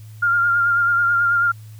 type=tone with vibrato; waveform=sine; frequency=1400 Hz; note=F6; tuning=4 cents sharp; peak=-14 dBFS; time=0.22-1.52 s; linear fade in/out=10 ms; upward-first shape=sine; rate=9.2 Hz; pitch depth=27 cents each way; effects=added 108 Hz sine -36 dBFS peak until 1.79 s + white hiss -53 dBFS RMS until 1.79 s